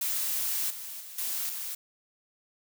blue noise with level steps, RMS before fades -30 / -40 / -44 / -32 / -36 dBFS, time 0.01-1.75 s, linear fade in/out 5 ms, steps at 0.7 / 1 / 1.18 / 1.49 s, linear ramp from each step 5 ms, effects none

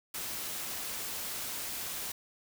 white noise, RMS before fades -38 dBFS, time 0.14-2.12 s, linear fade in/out 5 ms, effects none

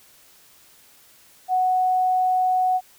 sine tone, 740 Hz, F#5, in tune, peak -17 dBFS, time 1.48-2.81 s, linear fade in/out 50 ms, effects white hiss -53 dBFS RMS until 2.98 s

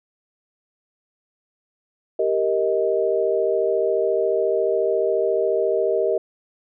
sine chord, Eb major, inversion first, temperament equal with one note detuned, 392 / 466.2 / 629.1 Hz, G4 / Bb4 / Eb5, 0 / 0 / +19 cents, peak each -22 dBFS, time 2.19-6.18 s, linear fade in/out 5 ms, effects none

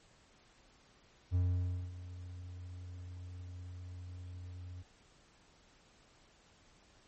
triangle tone with ADSR envelope, 90 Hz, F#2, 47 cents flat, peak -25 dBFS, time 1.31-4.83 s, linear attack 40 ms, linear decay 560 ms, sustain -17 dB, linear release 16 ms, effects pink hiss -65 dBFS RMS until 7.07 s + MP3 32 kbps

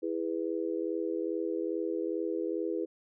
sine chord, E major, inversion none, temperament just, 329.6 / 412 / 494.4 Hz, E4 / G#4 / B4, 0 / -14 / +2 cents, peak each -33 / -35 / -36 dBFS, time 0.02-2.86 s, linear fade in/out 20 ms, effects none

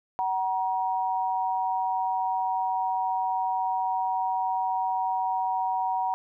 sine tone pair together, 752.4 / 948 Hz, F#5 / A#5, +29 / +29 cents, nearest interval major third, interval 400 cents, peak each -27 dBFS, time 0.19-6.14 s, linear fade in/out 0 ms, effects none

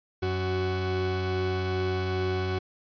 40% pulse tone pair together, 92.5 / 372.4 Hz, F#2 / F#4, 0 / +11 cents, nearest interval 2 octaves, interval 2411 cents, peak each -28 / -28 dBFS, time 0.22-2.59 s, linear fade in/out 10 ms, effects resampled to 11025 Hz

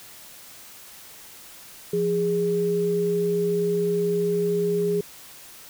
sine tone pair together, 173.01 / 411.9 Hz, F3 / G#4, -16 / -14 cents, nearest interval octave + minor third, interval 1502 cents, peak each -27 / -21 dBFS, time 1.93-5.01 s, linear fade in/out 5 ms, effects white hiss -45 dBFS RMS until 5.69 s

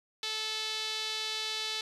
sawtooth tone with band-pass filter, 436.2 Hz, A4, 15 cents flat, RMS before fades -35 dBFS, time 0.23-1.81 s, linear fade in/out 2 ms, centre 3900 Hz, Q 2.8, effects resampled to 32000 Hz + 10-bit

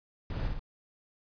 brown noise with echo, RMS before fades -33 dBFS, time 0.3-0.48 s, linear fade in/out 2 ms, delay 57 ms, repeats 2, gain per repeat -3 dB, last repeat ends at 0.594 s, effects resampled to 11025 Hz

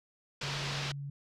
white low-pass noise, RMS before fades -38 dBFS, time 0.41-0.92 s, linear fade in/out 5 ms, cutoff 4900 Hz, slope 24 dB/octave
sine tone, 140.9 Hz, C#3, 29 cents sharp, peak -37 dBFS, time 0.43-1.1 s, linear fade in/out 5 ms
effects none

